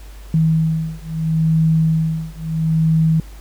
sine beating tone pair, 160 / 160.75 Hz, D#3 / E3, +49 / -43 cents, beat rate 0.75 Hz, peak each -17 / -17 dBFS, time 0.34-3.2 s, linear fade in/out 2 ms, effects added 50 Hz sine -34 dBFS peak until 3.4 s + pink hiss -46 dBFS RMS until 3.4 s

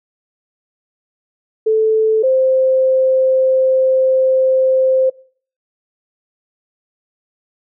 sine tone pair in turn, 438.6 / 522.7 Hz, A4 / C5, -6 / -2 cents, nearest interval minor third, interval 304 cents, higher second, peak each -10 dBFS, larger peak neither, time 1.66-2.23 / 2.23-5.1 s, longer second, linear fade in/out 10 ms, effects noise-tail reverb RT60 0.5 s tail -23 dB re dry

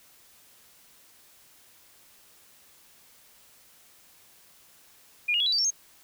sine tone with pitch steps, 2430 / 2857 / 3358 / 3948 / 4641 / 5455 / 6413 Hz, D#7 / F7 / G#7 / B7 / D8 / F8 / G8, -42 / +39 / +18 / -1 / -21 / -42 / +39 cents, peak -22 dBFS, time 5.28-5.707 s, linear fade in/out 10 ms, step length 61 ms, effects white hiss -57 dBFS RMS until 6.03 s

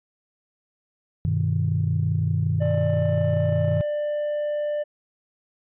sine chord, G augmented, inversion none, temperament equal, 98 / 123.47 / 155.56 Hz, G2 / B2 / D#3, 0 / 0 / 0 cents, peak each -23 / -26 / -23 dBFS, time 1.25-3.81 s, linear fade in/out 0 ms
triangle tone, 593 Hz, D5, 17 cents sharp, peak -21 dBFS, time 2.6-4.84 s, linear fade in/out 20 ms
effects tanh soft clip ceiling -11 dBFS + resampled to 8000 Hz

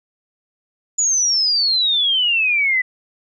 sine exponential sweep, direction down, 6970 to 1975 Hz, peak -14 dBFS, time 0.98-2.82 s, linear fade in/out 10 ms, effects none

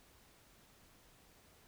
silence, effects pink hiss -65 dBFS RMS until 1.67 s

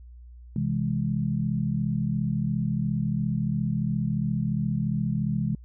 sine chord, C augmented, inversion none, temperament equal with one note detuned, 130.44 / 164.81 / 207.7 Hz, C3 / E3 / G#3, -5 / 0 / 0 cents, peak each -28 dBFS, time 0.56-5.55 s, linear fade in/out 2 ms, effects added 60 Hz sine -43 dBFS peak until 5.64 s

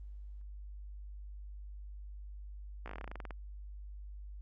slowing click train, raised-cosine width 0.5 ms, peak -29 dBFS, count 15, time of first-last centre 2.86-3.308 s, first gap 16 ms, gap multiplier 1.1, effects added 50 Hz sine -44 dBFS peak until 4.41 s + Opus 24 kbps

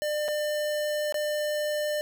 square tone with dropouts, 599 Hz, D5, 34 cents sharp, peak -27 dBFS, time 0.02-2.01 s, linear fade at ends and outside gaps 0 ms, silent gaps 0.281-0.285 / 1.124-1.143 s, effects none

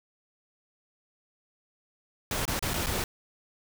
pink noise with dropouts, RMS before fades -30 dBFS, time 2.31-3.04 s, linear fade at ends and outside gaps 2 ms, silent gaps 2.454-2.478 / 2.593-2.625 / 2.736-2.74 / 2.862-2.867 s, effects none

